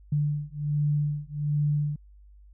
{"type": "beating tone pair", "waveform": "sine", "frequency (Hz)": [146.83, 148.13], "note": ["D3", "D3"], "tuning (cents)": [0, 15], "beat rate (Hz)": 1.3, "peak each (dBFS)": -27, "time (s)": [0.12, 1.96], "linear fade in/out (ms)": 5, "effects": ["added 50 Hz sine -49 dBFS peak until 2.53 s"]}